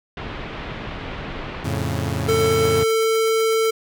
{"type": "low-pass noise", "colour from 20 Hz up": "pink", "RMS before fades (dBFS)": -31, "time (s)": [0.17, 1.64], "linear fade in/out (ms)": 2, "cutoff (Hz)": 3300, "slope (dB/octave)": 24}
{"type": "chord", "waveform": "sawtooth", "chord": "F augmented", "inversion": "none", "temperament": "equal", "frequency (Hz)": [87.31, 110, 138.59], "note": ["F2", "A2", "C#3"], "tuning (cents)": [0, 0, 0], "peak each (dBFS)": -22, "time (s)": [1.64, 2.84], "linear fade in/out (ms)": 10}
{"type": "tone", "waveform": "square", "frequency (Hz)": 446, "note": "A4", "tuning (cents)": 23, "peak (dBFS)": -17, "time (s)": [2.28, 3.71], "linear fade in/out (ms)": 10}
{"effects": []}